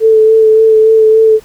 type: tone with vibrato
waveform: sine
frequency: 440 Hz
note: A4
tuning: in tune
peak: -3 dBFS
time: 0-1.4 s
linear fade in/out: 50 ms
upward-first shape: sine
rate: 3.5 Hz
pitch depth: 18 cents each way
effects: pink hiss -42 dBFS RMS until 1.44 s